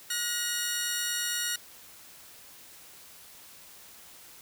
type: tone pair together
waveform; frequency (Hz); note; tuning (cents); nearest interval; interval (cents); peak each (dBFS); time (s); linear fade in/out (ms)
10% pulse; 1443 / 1894.5; F#6 / A#6; -44 / +27; perfect fourth; 471; -23; 0.1-1.56; 5
effects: white hiss -51 dBFS RMS until 4.41 s